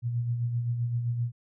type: tone with tremolo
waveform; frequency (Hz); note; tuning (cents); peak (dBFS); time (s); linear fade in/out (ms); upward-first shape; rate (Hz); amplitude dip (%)
sine; 119.3; A#2; +41; -24; 0.02-1.32; 50; sine; 7.7; 45
effects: none